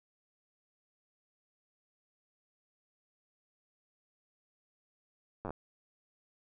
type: slowing click train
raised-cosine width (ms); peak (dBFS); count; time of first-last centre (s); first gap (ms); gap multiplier
1; -25; 6; 5.45-5.506; 9; 1.11
effects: none